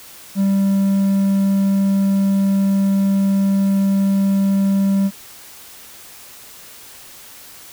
triangle tone, 196 Hz, G3, in tune, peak -11 dBFS, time 0.35-5.11 s, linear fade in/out 50 ms, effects white hiss -40 dBFS RMS until 7.72 s

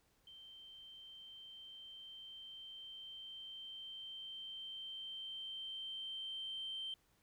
sine tone with level ramp, 3124 Hz, G7, 7 cents flat, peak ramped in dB -54 to -40 dBFS, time 0.27-6.94 s, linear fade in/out 2 ms, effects tanh soft clip ceiling -36 dBFS + pink hiss -75 dBFS RMS until 7.22 s

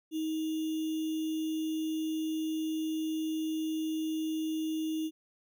sine tone with sample-and-hold, 315.9 Hz, D#4, 26 cents sharp, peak -30 dBFS, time 0.11-5.11 s, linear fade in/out 50 ms, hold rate 3150 Hz, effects none

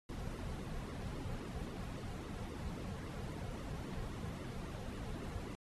brown noise with flanger, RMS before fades -44 dBFS, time 0.09-5.55 s, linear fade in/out 0 ms, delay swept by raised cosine 1.2 to 3.4 ms, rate 3.7 Hz, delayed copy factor -0.75, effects AAC 32 kbps

